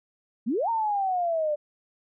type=exponential two-way sweep; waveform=sine; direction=up then down; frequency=202 to 932.3 to 586 Hz; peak=-23 dBFS; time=0.46-1.56 s; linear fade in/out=20 ms; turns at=0.69 s; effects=none